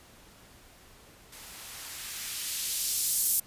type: noise with band-pass filter sweep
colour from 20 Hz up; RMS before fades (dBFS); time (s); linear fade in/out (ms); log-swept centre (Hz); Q
violet; -32; 1.32-3.4; 5; 450 to 10000; 0.74
effects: pink hiss -55 dBFS RMS until 3.46 s + resampled to 32000 Hz